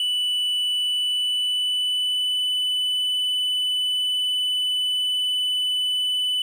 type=tone with pitch glide; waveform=triangle; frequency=2972 to 2993 Hz; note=F#7 to F#7; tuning=+7 to +19 cents; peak=-19 dBFS; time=0-6.42 s; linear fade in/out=2 ms; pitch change=+12 cents; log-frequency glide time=0.63-2.49 s; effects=9-bit